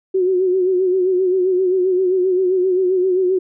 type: tone with vibrato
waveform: sine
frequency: 370 Hz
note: F#4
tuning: in tune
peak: -13 dBFS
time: 0.14-3.39 s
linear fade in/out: 10 ms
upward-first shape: sine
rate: 7.6 Hz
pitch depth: 57 cents each way
effects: none